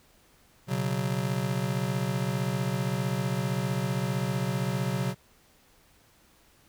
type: chord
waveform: square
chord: B suspended second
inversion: none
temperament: just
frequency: 123.47 / 138.9 / 185.21 Hz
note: B2 / C#3 / F#3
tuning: 0 / +4 / +2 cents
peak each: -32 dBFS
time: 0.67-5.15 s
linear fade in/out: 50 ms
effects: pink hiss -61 dBFS RMS until 6.68 s